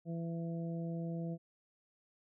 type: harmonic tone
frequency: 167.1 Hz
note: E3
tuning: 24 cents sharp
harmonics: 1 / 2 / 3 / 4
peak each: -37 / -46 / -48 / -50 dBFS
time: 0.05-1.38 s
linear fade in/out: 50 ms
effects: none